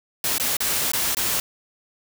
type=noise with dropouts; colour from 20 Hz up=white; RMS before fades=-23 dBFS; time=0.24-1.4 s; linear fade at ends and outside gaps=2 ms; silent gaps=0.382-0.398 / 0.568-0.604 / 0.918-0.934 / 1.148-1.169 s; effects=none